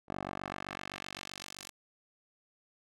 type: tone with band-pass filter sweep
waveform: 10% pulse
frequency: 47.78 Hz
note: G1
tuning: 44 cents flat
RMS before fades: -43 dBFS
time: 0.08-1.71 s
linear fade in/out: 20 ms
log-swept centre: 660 to 7700 Hz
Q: 0.84
effects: none